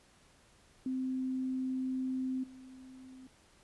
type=tone with level steps; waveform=sine; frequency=259.5 Hz; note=C4; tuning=14 cents flat; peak=-32 / -49 dBFS; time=0.86-3.27 s; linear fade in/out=2 ms; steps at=2.43 s; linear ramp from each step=10 ms; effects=pink hiss -64 dBFS RMS until 3.63 s + resampled to 24000 Hz